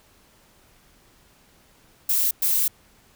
violet noise bursts at uneven times, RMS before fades -21 dBFS, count 2, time 2.09-2.31 / 2.42-2.68 s, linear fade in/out 5 ms, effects pink hiss -57 dBFS RMS until 3.15 s

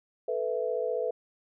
sine chord, A suspended second, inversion none, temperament just, 440 / 495 / 660 Hz, A4 / B4 / E5, 0 / +4 / +2 cents, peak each -32 / -30 / -34 dBFS, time 0.28-1.11 s, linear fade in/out 5 ms, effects none

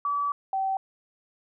sine tone pair in turn, 1148 / 770.6 Hz, D6 / G5, -40 / -30 cents, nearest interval perfect fifth, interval 690 cents, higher first, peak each -24 dBFS, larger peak neither, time 0.05-0.32 / 0.53-0.77 s, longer first, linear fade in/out 2 ms, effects none

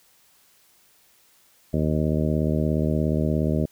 harmonic tone, 77 Hz, D#2, 17 cents flat, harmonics 1 / 2 / 3 / 4 / 5 / 6 / 7 / 8, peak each -27 / -24 / -26 / -30 / -31 / -35 / -34 / -32 dBFS, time 1.73-3.66 s, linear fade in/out 10 ms, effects white hiss -59 dBFS RMS until 3.71 s

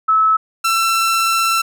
sine / sawtooth tone pair in turn, 1300 / 1342 Hz, E6 / E6, -24 / +31 cents, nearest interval minor second, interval 55 cents, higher second, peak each -10 dBFS, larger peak neither, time 0.08-0.37 / 0.64-1.62 s, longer second, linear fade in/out 10 ms, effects none

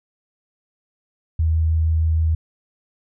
sine tone with vibrato, 80.2 Hz, E2, 47 cents flat, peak -15 dBFS, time 1.39-2.35 s, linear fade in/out 5 ms, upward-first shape triangle, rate 6.4 Hz, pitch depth 9 cents each way, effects none

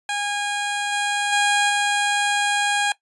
15% pulse tone with level steps, 818 Hz, G#5, 26 cents flat, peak -16 / -14 / -10 / -12 dBFS, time 0.09-2.92 s, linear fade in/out 2 ms, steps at 0.92 / 1.32 / 1.69 s, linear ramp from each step 10 ms, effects noise-tail reverb RT60 0.1 s tail -18 dB re dry + resampled to 24000 Hz

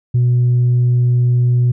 sine tone, 122.7 Hz, B2, 11 cents flat, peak -8 dBFS, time 0.14-1.72 s, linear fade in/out 10 ms, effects tanh soft clip ceiling -8 dBFS

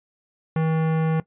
sine tone with hard clipping, 160 Hz, D#3, 49 cents sharp, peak -21 dBFS, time 0.56-1.2 s, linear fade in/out 2 ms, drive 18 dB, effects noise-tail reverb RT60 0.1 s tail -17 dB re dry + resampled to 8000 Hz

